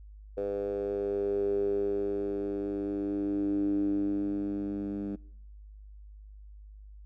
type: tone with band-pass filter sweep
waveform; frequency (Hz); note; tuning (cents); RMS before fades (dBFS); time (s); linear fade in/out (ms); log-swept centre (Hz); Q
10% pulse; 100.5; G2; +44; -31; 0.37-5.16; 10; 470 to 250; 7.9
effects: noise-tail reverb RT60 0.9 s tail -25 dB re dry + added 51 Hz sine -46 dBFS peak until 7.05 s